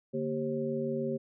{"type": "tone cluster", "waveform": "sine", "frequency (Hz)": [146.2, 232.8, 390.5, 535], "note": ["D3", "A#3", "G4", "C5"], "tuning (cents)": [-7, -2, -7, 38], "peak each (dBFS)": [-39, -34, -34, -36], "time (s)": [0.13, 1.18], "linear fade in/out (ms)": 20, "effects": []}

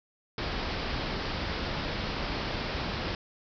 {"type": "low-pass noise", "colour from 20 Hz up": "pink", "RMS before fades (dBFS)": -33, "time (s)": [0.38, 3.15], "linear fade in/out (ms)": 2, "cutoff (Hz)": 5300, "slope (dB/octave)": 96, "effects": []}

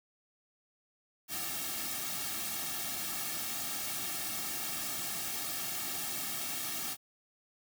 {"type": "noise with comb filter", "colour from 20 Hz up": "white", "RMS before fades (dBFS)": -37, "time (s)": [1.28, 6.97], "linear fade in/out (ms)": 50, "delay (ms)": 2, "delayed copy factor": -0.95, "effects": []}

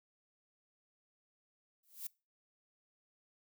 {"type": "noise with exponential growth", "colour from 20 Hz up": "violet", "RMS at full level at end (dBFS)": -38, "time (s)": [1.83, 2.07], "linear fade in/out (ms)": 5, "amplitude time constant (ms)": 51, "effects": ["noise-tail reverb RT60 0.3 s tail -24 dB re dry"]}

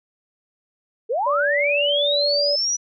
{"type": "linear sweep", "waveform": "sine", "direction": "up", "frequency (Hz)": [410, 5930], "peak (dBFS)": -19, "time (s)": [1.09, 2.77], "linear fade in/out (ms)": 20}
{"type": "tone", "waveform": "sine", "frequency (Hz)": 577, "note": "D5", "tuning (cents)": -31, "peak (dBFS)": -20, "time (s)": [1.26, 2.56], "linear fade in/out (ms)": 10}
{"effects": []}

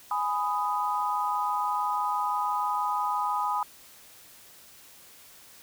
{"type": "chord", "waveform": "sine", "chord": "G# minor", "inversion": "none", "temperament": "just", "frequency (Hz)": [830.6, 996.7, 1245.9], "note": ["G#5", "B5", "D#6"], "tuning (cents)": [0, 16, 2], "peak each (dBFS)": [-30, -29, -30], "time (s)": [0.11, 3.63], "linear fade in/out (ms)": 2, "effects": ["white hiss -52 dBFS RMS until 5.62 s"]}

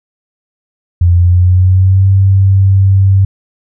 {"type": "tone with pitch glide", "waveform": "sine", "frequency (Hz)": [87.31, 96.88], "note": ["F2", "G2"], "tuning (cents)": [0, -20], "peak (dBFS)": -4, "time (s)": [1.01, 3.25], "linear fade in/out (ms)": 5, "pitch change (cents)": 180, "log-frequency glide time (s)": [1.16, 2.08], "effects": []}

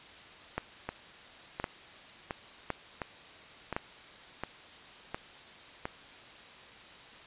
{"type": "two click trains", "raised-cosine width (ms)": 0.5, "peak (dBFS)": [-19, -16], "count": [8, 4], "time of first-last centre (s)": [[0.89, 5.855], [0.58, 3.765]], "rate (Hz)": [1.41, 0.942], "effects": ["white hiss -51 dBFS RMS until 7.26 s", "resampled to 8000 Hz"]}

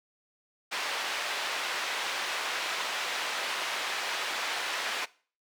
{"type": "band-pass noise", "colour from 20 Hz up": "white", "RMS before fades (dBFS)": -33, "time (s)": [0.71, 5.06], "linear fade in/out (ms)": 20, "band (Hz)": [590, 3100], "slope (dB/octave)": 12, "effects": ["noise-tail reverb RT60 0.4 s tail -20 dB re dry"]}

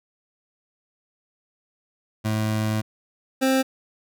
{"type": "tone pair in turn", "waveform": "25% pulse", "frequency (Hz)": [108.5, 264.1], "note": ["A2", "C4"], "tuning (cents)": [-24, 16], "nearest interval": "octave + minor third", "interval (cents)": 1540, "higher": "second", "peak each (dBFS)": [-18, -14], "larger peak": "second", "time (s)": [[2.24, 2.82], [3.41, 3.63]], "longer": "first", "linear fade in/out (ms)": 20, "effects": []}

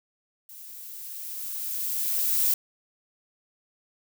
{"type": "noise with level ramp", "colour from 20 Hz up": "violet", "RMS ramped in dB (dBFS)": [-45, -22], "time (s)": [0.49, 2.54], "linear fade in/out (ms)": 2, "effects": []}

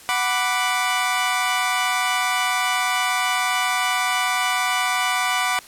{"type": "chord", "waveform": "20% pulse", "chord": "B minor", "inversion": "second", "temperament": "equal", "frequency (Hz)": [740, 987.8, 1174.7], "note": ["F#5", "B5", "D6"], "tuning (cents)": [0, 0, 0], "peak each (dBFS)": -19, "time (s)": [0.09, 5.59], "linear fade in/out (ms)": 0, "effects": ["white hiss -44 dBFS RMS until 5.67 s", "low-pass 12000 Hz 12 dB/octave"]}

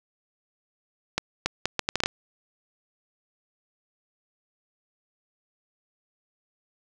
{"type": "accelerating click train", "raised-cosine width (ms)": 0.2, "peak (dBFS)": -6, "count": 9, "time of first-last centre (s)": [1.18, 2.06], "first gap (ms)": 280, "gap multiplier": 0.7, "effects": ["8-bit"]}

